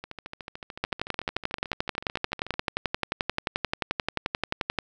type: two click trains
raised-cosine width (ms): 0.3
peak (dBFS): -9 / -21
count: 46 / 35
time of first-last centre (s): 0.84-4.787 / 0.04-2.54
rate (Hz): 11.4 / 13.6
effects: none